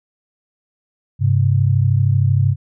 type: tone pair together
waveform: sine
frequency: 100 / 132.95 Hz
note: G2 / C3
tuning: +35 / +28 cents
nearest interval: perfect fourth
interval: 493 cents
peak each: -14 / -15 dBFS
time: 1.19-2.56 s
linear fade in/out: 50 ms
effects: none